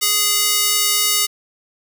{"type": "tone with high-pass filter", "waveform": "square", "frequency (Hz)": 415.3, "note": "G#4", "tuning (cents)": 0, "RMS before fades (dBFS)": -17, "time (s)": [0.01, 1.27], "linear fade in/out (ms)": 20, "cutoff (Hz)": 3600, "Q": 0.56, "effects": []}